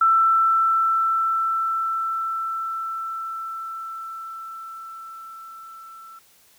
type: tone with level ramp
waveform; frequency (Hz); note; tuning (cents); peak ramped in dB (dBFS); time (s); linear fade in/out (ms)
sine; 1333; E6; +19; -13 to -40; 0.01-6.19; 5
effects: white hiss -56 dBFS RMS until 6.58 s